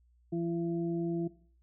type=harmonic tone; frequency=169 Hz; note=E3; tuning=43 cents sharp; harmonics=1 / 2 / 4; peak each=-34 / -32 / -46 dBFS; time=0.32-1.28 s; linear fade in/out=10 ms; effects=noise-tail reverb RT60 0.5 s tail -18 dB re dry + added 60 Hz sine -63 dBFS peak until 1.62 s